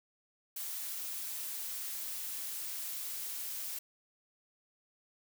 blue noise, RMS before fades -40 dBFS, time 0.56-3.79 s, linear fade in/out 5 ms, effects none

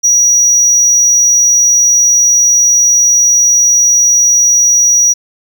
triangle tone, 5790 Hz, F#8, 38 cents flat, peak -4 dBFS, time 0.03-5.14 s, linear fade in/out 20 ms, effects none

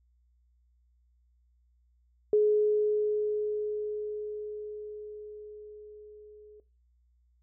sine tone with level ramp, 421.9 Hz, G#4, 27 cents sharp, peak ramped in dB -19 to -49 dBFS, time 2.33-6.6 s, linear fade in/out 2 ms, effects noise-tail reverb RT60 0.3 s tail -19 dB re dry + added 60 Hz sine -64 dBFS peak until 7.42 s

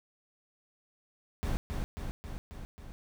brown noise with echo, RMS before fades -31 dBFS, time 1.43-1.57 s, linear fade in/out 0 ms, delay 270 ms, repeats 5, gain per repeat -3 dB, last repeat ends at 2.92 s, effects none

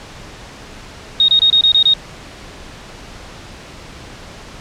sine tone bursts, 3729 Hz, A#7, in tune, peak -7 dBFS, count 7, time 1.2-1.937 s, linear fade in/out 2 ms, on 83 ms, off 26 ms, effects pink hiss -35 dBFS RMS until 4.6 s + low-pass 6000 Hz 12 dB/octave

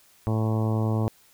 harmonic tone, 110 Hz, A2, in tune, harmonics 1 / 2 / 3 / 4 / 5 / 6 / 7 / 8 / 9 / 10, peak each -23 / -29 / -33 / -35 / -37 / -39 / -40 / -41 / -42 / -43 dBFS, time 0.27-1.08 s, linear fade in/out 0 ms, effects white hiss -58 dBFS RMS until 1.33 s

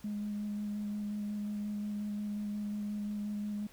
sine tone with vibrato, 207.7 Hz, G#3, in tune, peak -33 dBFS, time 0.04-3.67 s, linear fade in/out 5 ms, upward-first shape square, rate 5.6 Hz, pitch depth 10 cents each way, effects tanh soft clip ceiling -30 dBFS + pink hiss -59 dBFS RMS until 3.72 s

